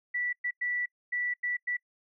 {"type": "tone bursts at uneven times", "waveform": "sine", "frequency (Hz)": 1960, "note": "B6", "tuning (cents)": -14, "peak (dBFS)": -28, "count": 6, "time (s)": [[0.14, 0.33], [0.44, 0.51], [0.61, 0.86], [1.12, 1.34], [1.43, 1.57], [1.67, 1.77]], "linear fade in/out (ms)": 10, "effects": ["noise-tail reverb RT60 0.1 s tail -26 dB re dry"]}